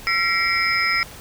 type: tone cluster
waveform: sine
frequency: 1351 / 1924 / 2105 / 2293 / 5110 Hz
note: E6 / B6 / C7 / D7 / D#8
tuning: +42 / -46 / +10 / -42 / +45 cents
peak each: -24 dBFS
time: 0.07-1.03 s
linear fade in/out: 0 ms
effects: pink hiss -40 dBFS RMS until 1.2 s